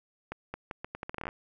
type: accelerating click train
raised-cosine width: 0.5 ms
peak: -21 dBFS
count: 15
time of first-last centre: 0.32-1.289 s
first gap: 220 ms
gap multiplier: 0.78
effects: none